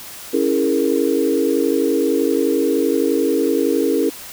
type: chord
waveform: sine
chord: A# half-diminished seventh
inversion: first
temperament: equal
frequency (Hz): 277.2 / 329.6 / 415.3 / 466.2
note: C#4 / E4 / G#4 / A#4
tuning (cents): 0 / 0 / 0 / 0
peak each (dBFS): -20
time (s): 0.33-4.1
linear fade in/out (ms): 10
effects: white hiss -35 dBFS RMS until 4.32 s